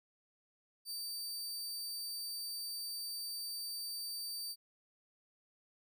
sawtooth tone, 4630 Hz, D8, 25 cents flat, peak -37 dBFS, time 0.85-4.56 s, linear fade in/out 50 ms, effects none

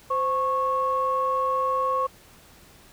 sine tone pair together, 519.1 / 1100 Hz, C5 / C#6, -14 / -14 cents, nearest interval octave + minor second, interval 1300 cents, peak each -26 / -22 dBFS, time 0.1-2.07 s, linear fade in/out 10 ms, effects tanh soft clip ceiling -14 dBFS + pink hiss -52 dBFS RMS until 2.92 s

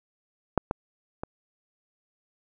clicks, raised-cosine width 1 ms, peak -6 / -12 / -18 dBFS, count 3, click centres 0.577 / 0.711 / 1.235 s, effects none

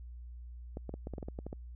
clicks, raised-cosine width 2 ms, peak -27 dBFS, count 11, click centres 0.771 / 0.893 / 0.94 / 1.071 / 1.137 / 1.182 / 1.228 / 1.285 / 1.389 / 1.466 / 1.529 s, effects added 60 Hz sine -44 dBFS peak until 1.75 s

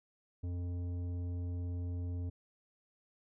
sine tone with tanh clipping, 88.2 Hz, F2, 18 cents sharp, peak -37 dBFS, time 0.43-2.3 s, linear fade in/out 10 ms, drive 11 dB, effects none

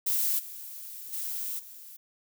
violet noise with level steps, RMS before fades -27 / -42 / -34 / -47 dBFS, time 0.06-1.97 s, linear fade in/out 10 ms, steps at 0.38 / 1.12 / 1.58 s, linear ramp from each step 20 ms, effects none

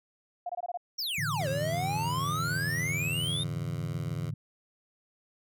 sine tone bursts, 708 Hz, F5, 23 cents sharp, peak -31 dBFS, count 6, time 0.46-0.774 s, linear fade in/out 5 ms, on 34 ms, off 22 ms
square exponential two-way sweep, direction down then up, 5800 to 523.3 to 3723 Hz, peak -31 dBFS, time 0.98-3.44 s, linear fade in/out 10 ms, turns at 1.48 s
sine chord, A suspended fourth, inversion none, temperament equal, 110 / 146.83 / 164.81 Hz, A2 / D3 / E3, 0 / 0 / 0 cents, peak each -36 / -34 / -38 dBFS, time 1.18-4.34 s, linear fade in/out 5 ms
10% pulse tone with pitch glide, 87.31 to 86.26 Hz, F2 to F2, 0 to -21 cents, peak -32 dBFS, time 1.39-4.31 s, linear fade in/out 20 ms, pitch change -21 cents, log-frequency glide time 1.5-2.8 s
effects none

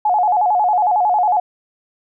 sine tone with vibrato, 782 Hz, G5, 4 cents flat, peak -12 dBFS, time 0.05-1.4 s, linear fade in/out 5 ms, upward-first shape square, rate 11 Hz, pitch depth 140 cents each way, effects none

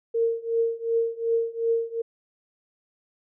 sine tone with tremolo, 459.5 Hz, A#4, 25 cents flat, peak -18 dBFS, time 0.14-2.02 s, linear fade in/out 10 ms, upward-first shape triangle, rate 2.7 Hz, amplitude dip 95%, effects none

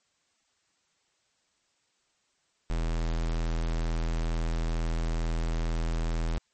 square tone, 41.11 Hz, E1, 4 cents flat, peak -27 dBFS, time 2.7-6.38 s, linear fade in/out 0 ms, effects white hiss -72 dBFS RMS until 6.53 s + MP3 32 kbps

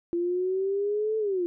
sine exponential two-way sweep, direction up then down, 340.9 to 441.5 to 340.9 Hz, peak -24 dBFS, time 0.13-1.46 s, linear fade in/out 0 ms, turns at 1.18 s, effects none

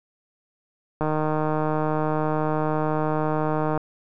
click train, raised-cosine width 1 ms, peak -11 dBFS, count 427, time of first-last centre 1.01-3.776 s, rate 154 Hz, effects none

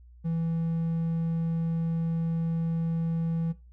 triangle tone, 165 Hz, E3, 2 cents sharp, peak -24 dBFS, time 0.24-3.53 s, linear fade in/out 20 ms, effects noise-tail reverb RT60 0.3 s tail -18 dB re dry + added 60 Hz sine -49 dBFS peak until 3.72 s

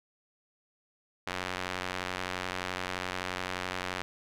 sawtooth tone with band-pass filter, 91.6 Hz, F#2, 17 cents flat, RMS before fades -36 dBFS, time 1.27-4.02 s, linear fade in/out 0 ms, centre 2100 Hz, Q 0.7, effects none

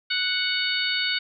harmonic tone, 740 Hz, F#5, in tune, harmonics 2 / 3 / 4 / 5 / 6, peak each -29 / -29 / -29 / -29 / -29 dBFS, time 0.1-1.19 s, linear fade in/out 10 ms, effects none

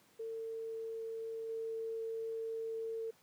sine tone with level steps, 450.5 Hz, A4, 41 cents sharp, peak -39 / -37 dBFS, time 0.19-3.11 s, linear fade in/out 10 ms, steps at 1.49 s, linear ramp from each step 2 ms, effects pink hiss -67 dBFS RMS until 3.22 s + high-pass 150 Hz 12 dB/octave

